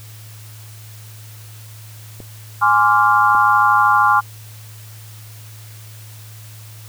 clicks, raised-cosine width 2 ms, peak -21 dBFS, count 2, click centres 2.203 / 3.35 s
sine chord, D half-diminished seventh, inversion second, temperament equal with one note detuned, 830.6 / 1046.5 / 1159.2 / 1396.9 Hz, Ab5 / C6 / D6 / F6, 0 / 0 / -23 / 0 cents, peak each -16 dBFS, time 2.61-4.21 s, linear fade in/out 20 ms
effects added 108 Hz sine -36 dBFS peak until 6.88 s + white hiss -43 dBFS RMS until 6.88 s

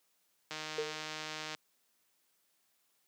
click train, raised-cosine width 0.2 ms, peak -23 dBFS, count 162, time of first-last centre 0.51-1.549 s, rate 155 Hz
sine tone with exponential decay, 454.2 Hz, A#4, 45 cents flat, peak -30 dBFS, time 0.78-1.07 s, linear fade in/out 5 ms, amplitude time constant 61 ms
effects white hiss -75 dBFS RMS until 3.07 s + high-pass 150 Hz 12 dB/octave

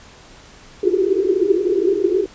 pink band-pass noise, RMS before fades -17 dBFS, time 0.83-2.26 s, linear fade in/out 5 ms, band 350 to 410 Hz, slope 96 dB/octave, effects pink hiss -44 dBFS RMS until 2.34 s + resampled to 16000 Hz

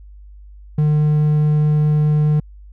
triangle tone, 150.8 Hz, D3, 46 cents sharp, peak -10 dBFS, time 0.78-2.4 s, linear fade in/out 5 ms, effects added 50 Hz sine -37 dBFS peak until 2.72 s

